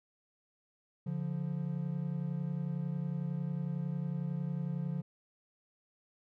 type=tone pair together; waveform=triangle; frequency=143.6 / 174.61 Hz; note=D3 / F3; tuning=-39 / 0 cents; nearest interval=minor third; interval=339 cents; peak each=-34 / -34 dBFS; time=1.06-5.02 s; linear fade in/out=10 ms; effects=none